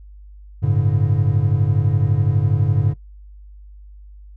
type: chord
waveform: triangle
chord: G suspended second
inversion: none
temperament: equal with one note detuned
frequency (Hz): 98 / 110 / 143.31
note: G2 / A2 / D3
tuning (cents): 0 / 0 / -42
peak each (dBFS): -17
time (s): 0.62-2.94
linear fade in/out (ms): 20
effects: noise-tail reverb RT60 0.1 s tail -18 dB re dry + added 50 Hz sine -38 dBFS peak until 4.36 s